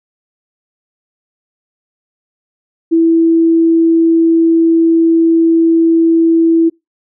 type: tone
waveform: sine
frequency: 329.6 Hz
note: E4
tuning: in tune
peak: -6 dBFS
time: 2.91-6.7 s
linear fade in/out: 20 ms
effects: noise-tail reverb RT60 0.2 s tail -25 dB re dry